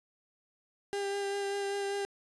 35% pulse tone with vibrato, 399.4 Hz, G4, 32 cents sharp, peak -30 dBFS, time 0.93-2.05 s, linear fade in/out 0 ms, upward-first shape sine, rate 5.1 Hz, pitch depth 14 cents each way, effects resampled to 24000 Hz

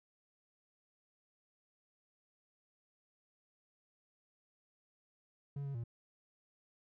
triangle tone with pitch steps, 141.1 / 139 / 116.9 Hz, C#3 / C#3 / A#2, +31 / +5 / +5 cents, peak -36 dBFS, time 5.56-5.839 s, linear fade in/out 5 ms, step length 93 ms, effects none

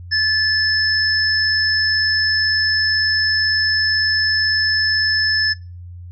sine tone pair together, 1736 / 5238 Hz, A6 / E8, -24 / -12 cents, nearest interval octave + perfect fifth, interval 1912 cents, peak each -17 dBFS, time 0.11-5.54 s, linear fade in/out 20 ms, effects noise-tail reverb RT60 0.3 s tail -19 dB re dry + added 88 Hz sine -32 dBFS peak until 6.11 s

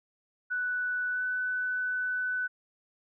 sine tone with pitch glide, 1485 to 1498.8 Hz, F#6 to F#6, +6 to +22 cents, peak -28 dBFS, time 0.5-2.48 s, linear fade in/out 20 ms, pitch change +16 cents, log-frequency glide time 1.12-1.2 s, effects none

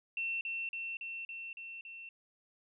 sine tone with echo, 2700 Hz, E7, 41 cents sharp, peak -33 dBFS, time 0.17-0.41 s, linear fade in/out 2 ms, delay 280 ms, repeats 6, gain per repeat -2 dB, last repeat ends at 2.09 s, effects none

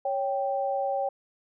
sine tone pair together, 554.4 / 784 Hz, C#5 / G5, 0 / 0 cents, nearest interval tritone, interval 600 cents, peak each -28 dBFS, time 0.05-1.09 s, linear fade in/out 5 ms, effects none

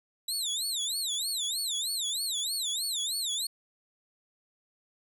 25% pulse tone with vibrato, 3852 Hz, B7, 44 cents flat, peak -25 dBFS, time 0.28-3.47 s, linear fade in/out 5 ms, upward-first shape sine, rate 3.2 Hz, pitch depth 240 cents each way, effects none

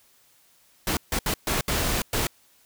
pink noise bursts at uneven times, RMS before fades -25 dBFS, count 6, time 0.87-0.97 / 1.12-1.19 / 1.26-1.34 / 1.47-1.61 / 1.68-2.02 / 2.13-2.27 s, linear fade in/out 2 ms, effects white hiss -60 dBFS RMS until 2.65 s

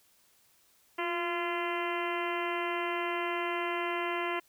harmonic tone with a mistuned harmonic, 343.7 Hz, F4, 28 cents flat, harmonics 1 / 2 / 3 / 4 / 5 / 6 / 7 / 8 / 9, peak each -35 / -38 / -36 / -41 / -42 / -39 / -44 / -42 / -46 dBFS, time 0.98-4.4 s, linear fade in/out 10 ms, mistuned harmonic 1, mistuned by +42 cents, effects white hiss -66 dBFS RMS until 4.48 s

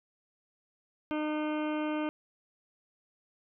harmonic tone with a mistuned harmonic, 304.5 Hz, D#4, 37 cents flat, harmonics 1 / 2 / 3 / 4 / 5 / 7 / 8 / 9 / 10, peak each -31 / -37 / -41 / -43 / -45 / -48 / -49 / -50 / -51 dBFS, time 1.11-2.09 s, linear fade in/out 0 ms, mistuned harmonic 10, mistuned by +34 cents, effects none

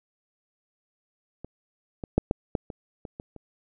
clicks, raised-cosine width 2 ms, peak -24 / -20 / -6 / -9 / -11 / -23 / -24 / -23 / -29 dBFS, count 9, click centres 1.446 / 2.038 / 2.18 / 2.311 / 2.552 / 2.702 / 3.052 / 3.199 / 3.363 s, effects none

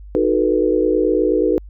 sine chord, B dominant seventh, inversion first, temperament equal with one note detuned, 311.1 / 370 / 440 / 488.8 Hz, D#4 / F#4 / A4 / B4, 0 / 0 / 0 / -18 cents, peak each -19 dBFS, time 0.15-1.58 s, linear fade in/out 0 ms, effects added 50 Hz sine -34 dBFS peak until 1.69 s

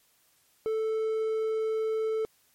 triangle tone, 440 Hz, A4, in tune, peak -24 dBFS, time 0.66-2.25 s, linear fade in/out 0 ms, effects white hiss -66 dBFS RMS until 2.54 s + MP3 64 kbps

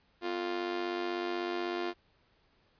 sawtooth tone with amplitude modulation, 350 Hz, F4, 4 cents sharp, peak -25 dBFS, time 0.21-1.94 s, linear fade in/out 50 ms, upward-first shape sine, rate 96.2 Hz, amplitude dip 75%, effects pink hiss -69 dBFS RMS until 2.79 s + resampled to 11025 Hz

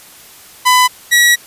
sawtooth tone pair in turn, 1002 / 1922.9 Hz, B5 / B6, +25 / -47 cents, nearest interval major seventh, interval 1128 cents, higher second, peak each -3 dBFS, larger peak neither, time 0.65-0.88 / 1.11-1.36 s, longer second, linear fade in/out 20 ms, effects white hiss -39 dBFS RMS until 1.46 s + resampled to 32000 Hz

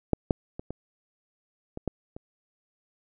clicks, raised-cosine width 2 ms, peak -8 / -8 / -22 / -21 / -22 / -14 / -26 dBFS, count 7, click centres 0.133 / 0.308 / 0.595 / 0.706 / 1.774 / 1.877 / 2.165 s, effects none

